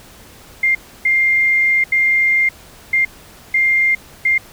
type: tone bursts at uneven times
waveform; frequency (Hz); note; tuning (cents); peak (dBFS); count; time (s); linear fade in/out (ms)
sine; 2108; C7; +12; -11; 6; 0.63-0.75 / 1.05-1.84 / 1.92-2.49 / 2.93-3.05 / 3.54-3.95 / 4.25-4.38; 5
effects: pink hiss -42 dBFS RMS until 4.52 s